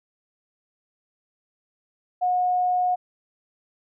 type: tone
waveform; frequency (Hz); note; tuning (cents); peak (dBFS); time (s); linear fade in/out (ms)
sine; 725; F#5; -35; -19; 2.21-2.96; 20
effects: none